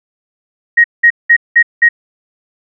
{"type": "tone bursts", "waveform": "sine", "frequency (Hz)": 1881, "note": "A#6", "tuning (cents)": 15, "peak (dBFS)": -3, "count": 5, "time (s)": [0.77, 1.89], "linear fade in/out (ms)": 10, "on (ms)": 72, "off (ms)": 190, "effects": []}